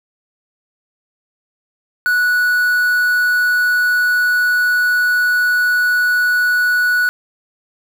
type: tone with quantisation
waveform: triangle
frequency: 1472 Hz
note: F#6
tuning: 9 cents flat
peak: -10 dBFS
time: 2.06-7.09 s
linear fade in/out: 0 ms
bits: 5
effects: none